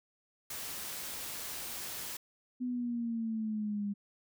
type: noise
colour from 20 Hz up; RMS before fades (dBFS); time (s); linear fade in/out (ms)
white; -41; 0.5-2.17; 5
type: exponential sweep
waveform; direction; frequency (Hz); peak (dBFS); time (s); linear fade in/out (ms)
sine; down; 251.5 to 200.9; -32; 2.6-3.94; 20
effects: none